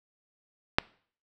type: click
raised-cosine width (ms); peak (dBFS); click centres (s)
0.3; -4; 0.785
effects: noise-tail reverb RT60 0.5 s tail -23 dB re dry